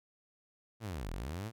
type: linear two-way sweep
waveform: sawtooth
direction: down then up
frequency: 120 to 36.71 to 120 Hz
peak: -34 dBFS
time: 0.8-1.52 s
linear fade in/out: 50 ms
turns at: 1.11 s
effects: none